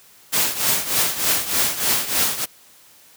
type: noise with tremolo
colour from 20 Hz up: white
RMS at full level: -17 dBFS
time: 0.32-2.46 s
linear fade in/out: 20 ms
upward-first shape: triangle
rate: 3.3 Hz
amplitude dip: 80%
effects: white hiss -50 dBFS RMS until 3.16 s + high-pass 80 Hz 12 dB/octave